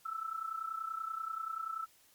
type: tone with amplitude modulation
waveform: sine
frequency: 1318 Hz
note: E6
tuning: 1 cent flat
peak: -33 dBFS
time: 0.05-1.86 s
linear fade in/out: 10 ms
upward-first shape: sine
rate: 30.4 Hz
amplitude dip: 75%
effects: white hiss -65 dBFS RMS until 2.14 s + MP3 96 kbps